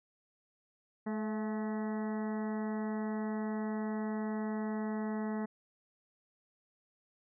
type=harmonic tone with a mistuned harmonic; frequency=215 Hz; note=A3; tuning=40 cents flat; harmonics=1 / 2 / 3 / 4 / 5 / 6 / 7 / 8 / 9; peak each=-34 / -42 / -46 / -46 / -51 / -54 / -56 / -55 / -53 dBFS; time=1.06-5.46 s; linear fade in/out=10 ms; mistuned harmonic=3; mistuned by=+46 cents; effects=none